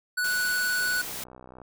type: tone with vibrato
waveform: square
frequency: 1478 Hz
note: F#6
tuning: 2 cents flat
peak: -25 dBFS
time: 0.17-1.02 s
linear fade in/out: 10 ms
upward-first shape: sine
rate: 19 Hz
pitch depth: 11 cents each way
type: noise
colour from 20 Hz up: white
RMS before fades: -36 dBFS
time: 0.24-1.24 s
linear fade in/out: 5 ms
type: click train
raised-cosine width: 1 ms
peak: -32 dBFS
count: 52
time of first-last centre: 0.81-1.617 s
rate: 63.2 Hz
effects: none